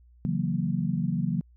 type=chord; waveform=sine; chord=F# dominant seventh; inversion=second; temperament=equal; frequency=138.59 / 164.81 / 185 / 233.1 Hz; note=C#3 / E3 / F#3 / A#3; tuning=0 / 0 / 0 / 0 cents; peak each=-31 / -29 / -29 / -32 dBFS; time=0.25-1.41 s; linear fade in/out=0 ms; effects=added 60 Hz sine -53 dBFS peak until 1.56 s